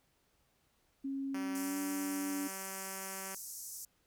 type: tone with pitch glide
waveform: sine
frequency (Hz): 272.6 to 286.6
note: C#4 to D4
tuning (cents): -29 to -42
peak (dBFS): -35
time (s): 1.04-2.48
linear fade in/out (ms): 10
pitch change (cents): +87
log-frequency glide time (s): 1.56-1.78
type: tone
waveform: 5% pulse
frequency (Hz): 192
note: G3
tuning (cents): -36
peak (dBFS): -32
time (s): 1.34-3.35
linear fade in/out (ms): 5
type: band-pass noise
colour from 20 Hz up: pink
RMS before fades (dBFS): -46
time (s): 1.55-3.85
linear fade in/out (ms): 2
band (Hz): 5600 to 15000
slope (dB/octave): 48
effects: pink hiss -74 dBFS RMS until 4.06 s